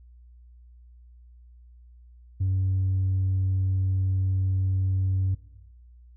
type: tone with tanh clipping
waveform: triangle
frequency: 94.7 Hz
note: F#2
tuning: 41 cents sharp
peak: -22 dBFS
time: 2.4-5.35 s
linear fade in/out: 10 ms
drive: 6 dB
effects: noise-tail reverb RT60 1.0 s tail -20 dB re dry + added 60 Hz sine -48 dBFS peak until 6.16 s